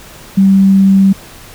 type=tone; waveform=sine; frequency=194 Hz; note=G3; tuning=18 cents flat; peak=-4 dBFS; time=0.37-1.13 s; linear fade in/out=10 ms; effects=pink hiss -35 dBFS RMS until 1.54 s